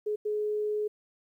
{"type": "tone bursts at uneven times", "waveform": "sine", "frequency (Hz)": 421.9, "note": "G#4", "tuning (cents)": 27, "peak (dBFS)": -27, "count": 2, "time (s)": [[0.06, 0.16], [0.25, 0.88]], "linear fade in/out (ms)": 10, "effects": ["11-bit"]}